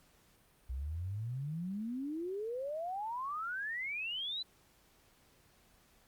sine exponential sweep, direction up, 61.1 to 4075 Hz, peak -36 dBFS, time 0.69-4.43 s, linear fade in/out 10 ms, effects pink hiss -67 dBFS RMS until 6.07 s + Opus 48 kbps

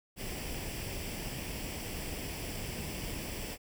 pink noise with comb filter, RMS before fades -39 dBFS, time 0.16-3.58 s, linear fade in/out 50 ms, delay 0.38 ms, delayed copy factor +0.6, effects none

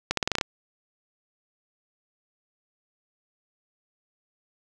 accelerating click train, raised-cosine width 0.2 ms, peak -6 dBFS, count 8, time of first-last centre 0.11-0.412 s, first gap 63 ms, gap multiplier 0.87, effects none

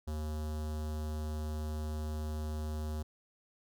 square tone with notch filter, 76.7 Hz, D#2, 24 cents flat, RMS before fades -37 dBFS, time 0.07-3.03 s, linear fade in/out 10 ms, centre 2200 Hz, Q 0.91, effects none

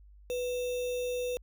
sine tone with sample-and-hold, 493.9 Hz, B4, in tune, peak -30 dBFS, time 0.3-1.37 s, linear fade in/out 0 ms, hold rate 3150 Hz, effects added 50 Hz sine -52 dBFS peak until 1.42 s

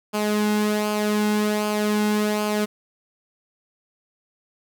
sawtooth tone with flanger, 210.5 Hz, G#3, 24 cents sharp, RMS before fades -22 dBFS, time 0.13-2.66 s, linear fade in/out 20 ms, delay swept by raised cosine 0.52 to 1.72 ms, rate 1.3 Hz, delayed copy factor -0.55, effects 9-bit

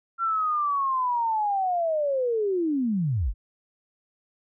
sine linear sweep, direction down, 1370 to 34.59 Hz, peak -22 dBFS, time 0.18-3.34 s, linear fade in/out 50 ms, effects none

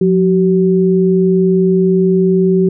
sine tone pair together, 179.34 / 380 Hz, F3 / F#4, +46 / +46 cents, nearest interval octave + minor second, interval 1300 cents, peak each -11 dBFS, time 0.01-2.69 s, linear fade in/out 5 ms, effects none

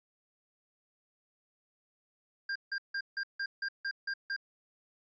square tone bursts, 1597 Hz, G6, 32 cents sharp, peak -33 dBFS, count 9, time 2.49-4.364 s, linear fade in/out 5 ms, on 66 ms, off 160 ms, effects resampled to 16000 Hz

